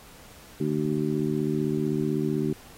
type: harmonic tone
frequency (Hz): 75.8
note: D#2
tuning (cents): -45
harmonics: 2 / 3 / 4 / 5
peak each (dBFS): -29 / -29 / -29 / -29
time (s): 0.6-2.53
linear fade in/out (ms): 5
effects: pink hiss -50 dBFS RMS until 2.77 s + AAC 48 kbps